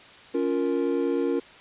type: chord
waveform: triangle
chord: Bb minor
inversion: first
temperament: just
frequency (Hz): 279.7 / 349.6 / 466.2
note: Db4 / F4 / Bb4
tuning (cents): +16 / +2 / 0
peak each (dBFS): -25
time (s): 0.34-1.4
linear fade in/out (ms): 10
effects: white hiss -48 dBFS RMS until 1.6 s + resampled to 8000 Hz